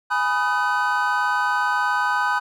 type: chord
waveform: triangle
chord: G# minor seventh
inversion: none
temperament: equal with one note detuned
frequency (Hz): 830.6 / 987.8 / 1244.5 / 1517.2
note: G#5 / B5 / D#6 / F#6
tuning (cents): 0 / 0 / 0 / +43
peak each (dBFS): -24 / -22 / -24 / -21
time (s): 0.1-2.4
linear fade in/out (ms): 20
effects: none